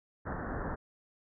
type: low-pass noise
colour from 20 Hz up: pink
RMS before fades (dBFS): -37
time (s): 0.25-0.76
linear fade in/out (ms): 20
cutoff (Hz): 1800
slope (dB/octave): 96
effects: none